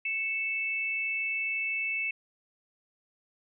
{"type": "tone pair together", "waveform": "sine", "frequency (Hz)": [2217, 2636], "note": ["C#7", "E7"], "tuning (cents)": [0, -1], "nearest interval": "minor third", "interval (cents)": 299, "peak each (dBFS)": [-33, -30], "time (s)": [0.05, 2.11], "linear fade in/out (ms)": 5, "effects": []}